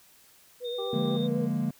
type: tone with vibrato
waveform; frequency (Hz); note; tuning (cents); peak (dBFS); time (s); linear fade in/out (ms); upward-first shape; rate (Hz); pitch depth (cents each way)
sine; 483.9; B4; -35; -31; 0.6-1.49; 50; triangle; 8; 48
type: tone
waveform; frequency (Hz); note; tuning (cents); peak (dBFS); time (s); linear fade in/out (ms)
sine; 3659; A#7; -33; -38; 0.64-1.28; 20
type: harmonic tone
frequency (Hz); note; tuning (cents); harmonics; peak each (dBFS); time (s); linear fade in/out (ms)
392; G4; 0; 1 / 2 / 3; -36 / -41 / -43; 0.78-1.17; 10
type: chord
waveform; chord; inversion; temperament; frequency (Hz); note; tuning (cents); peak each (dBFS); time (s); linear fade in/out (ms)
triangle; Bb dominant seventh; first; equal; 146.83 / 174.61 / 207.7 / 233.1; D3 / F3 / Ab3 / Bb3; 0 / 0 / 0 / 0; -30 / -32 / -29 / -28; 0.93-1.71; 5
effects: white hiss -58 dBFS RMS until 1.79 s